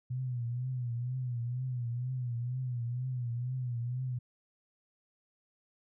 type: tone with vibrato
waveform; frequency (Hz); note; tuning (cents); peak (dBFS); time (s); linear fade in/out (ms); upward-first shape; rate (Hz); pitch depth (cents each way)
sine; 123.47; B2; 0; -32; 0.1-4.19; 10; triangle; 2.1; 99
effects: none